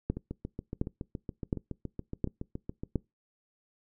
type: two click trains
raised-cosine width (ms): 3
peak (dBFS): -23 / -15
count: 20 / 5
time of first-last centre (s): 0.17-2.835 / 0.1-2.957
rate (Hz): 7.13 / 1.4
effects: noise-tail reverb RT60 0.2 s tail -23 dB re dry